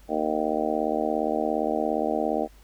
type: harmonic tone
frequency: 77.3 Hz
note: D#2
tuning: 11 cents flat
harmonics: 3 / 4 / 5 / 6 / 7 / 8 / 9 / 10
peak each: -32 / -30 / -35 / -30 / -35 / -29 / -32 / -31 dBFS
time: 0.08-2.48 s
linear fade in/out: 50 ms
effects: added 50 Hz sine -50 dBFS peak until 2.63 s + pink hiss -58 dBFS RMS until 2.63 s